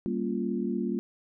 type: chord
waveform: sine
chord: G half-diminished seventh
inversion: none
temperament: equal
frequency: 196 / 233.1 / 277.2 / 349.2 Hz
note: G3 / Bb3 / Db4 / F4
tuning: 0 / 0 / 0 / 0 cents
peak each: -32 / -31 / -36 / -33 dBFS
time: 0.06-0.99 s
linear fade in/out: 0 ms
effects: none